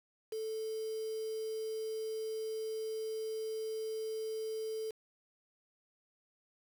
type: tone with quantisation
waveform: sine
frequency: 440 Hz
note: A4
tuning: in tune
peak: -36 dBFS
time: 0.32-4.91 s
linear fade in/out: 5 ms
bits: 8
effects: none